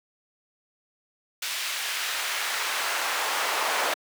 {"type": "noise with high-pass filter sweep", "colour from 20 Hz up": "brown", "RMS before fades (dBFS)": -28, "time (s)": [1.42, 3.94], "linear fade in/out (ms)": 5, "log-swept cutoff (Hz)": [2700, 780], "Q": 0.8, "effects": ["high-pass 400 Hz 12 dB/octave"]}